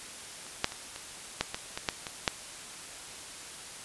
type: clicks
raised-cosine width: 0.2 ms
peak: -29 / -7 / -22 / -22 / -9 / -15 / -16 / -9 / -18 / -6 dBFS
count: 10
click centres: 0.466 / 0.644 / 0.721 / 0.961 / 1.41 / 1.545 / 1.775 / 1.888 / 2.068 / 2.278 s
effects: white hiss -44 dBFS RMS until 3.84 s + resampled to 24000 Hz